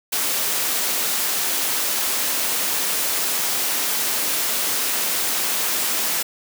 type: high-pass noise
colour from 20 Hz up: white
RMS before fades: -22 dBFS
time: 0.12-6.23 s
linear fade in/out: 10 ms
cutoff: 220 Hz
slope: 12 dB/octave
effects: none